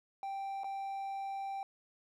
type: tone with dropouts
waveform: triangle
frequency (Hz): 784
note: G5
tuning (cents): 0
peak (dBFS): -35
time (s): 0.23-1.63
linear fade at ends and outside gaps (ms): 1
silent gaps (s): 0.635-0.643
effects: none